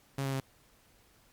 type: tone with pitch steps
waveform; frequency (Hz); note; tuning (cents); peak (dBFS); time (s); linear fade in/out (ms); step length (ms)
sawtooth; 137.2 / 135.62 / 134.07; C#3 / C#3 / C3; -17 / -38 / +43; -27; 0.18-0.402; 5; 74
effects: pink hiss -64 dBFS RMS until 1.32 s + MP3 96 kbps